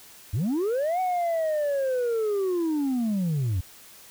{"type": "linear two-way sweep", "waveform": "sine", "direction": "up then down", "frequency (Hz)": [83, 750, 83], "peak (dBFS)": -20, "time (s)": [0.33, 3.61], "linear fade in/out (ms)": 10, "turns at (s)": 1, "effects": ["tanh soft clip ceiling -22 dBFS", "white hiss -49 dBFS RMS until 4.1 s"]}